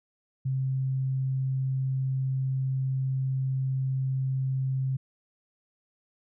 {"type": "tone", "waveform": "sine", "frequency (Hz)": 132.4, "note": "C3", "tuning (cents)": 21, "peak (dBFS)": -25, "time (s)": [0.45, 4.97], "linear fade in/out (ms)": 10, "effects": []}